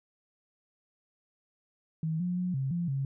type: tone with pitch steps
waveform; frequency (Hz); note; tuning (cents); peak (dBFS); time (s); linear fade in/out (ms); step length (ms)
sine; 159.7 / 178.5 / 180.7 / 134.2 / 172.7 / 136.4; D#3 / F3 / F#3 / C3 / F3 / C#3; +45 / +38 / -41 / +44 / -19 / -28; -28; 2.03-3.05; 2; 170
effects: none